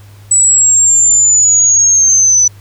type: linear sweep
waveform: sine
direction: down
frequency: 7902 to 5970 Hz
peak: -5 dBFS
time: 0.31-2.48 s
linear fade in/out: 5 ms
effects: added 101 Hz sine -34 dBFS peak until 2.6 s + pink hiss -45 dBFS RMS until 2.6 s